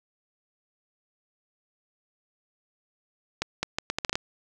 accelerating click train, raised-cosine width 0.2 ms, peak -9 dBFS, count 9, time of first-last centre 3.42-4.155 s, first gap 210 ms, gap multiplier 0.74, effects none

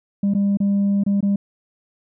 sine tone with dropouts, 200.1 Hz, G3, 36 cents sharp, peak -13 dBFS, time 0.23-1.36 s, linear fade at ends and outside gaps 5 ms, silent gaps 0.338-0.348 / 0.572-0.602 / 1.037-1.063 / 1.207-1.227 s, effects tanh soft clip ceiling -14 dBFS

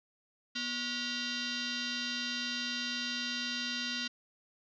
sine tone with frequency modulation, 602 Hz, D5, 43 cents sharp, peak -33 dBFS, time 0.55-4.08 s, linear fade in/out 10 ms, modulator 846 Hz, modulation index 5.4, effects resampled to 16000 Hz

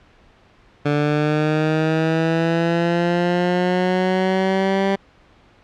15% pulse linear sweep, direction up, 145.7 to 196.3 Hz, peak -10 dBFS, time 0.85-4.96 s, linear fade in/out 10 ms, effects pink hiss -52 dBFS RMS until 5.63 s + low-pass 3000 Hz 12 dB/octave

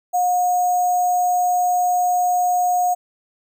sine tone with sample-and-hold, 720 Hz, F#5, 47 cents flat, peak -15 dBFS, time 0.13-2.95 s, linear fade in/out 20 ms, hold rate 7350 Hz, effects none

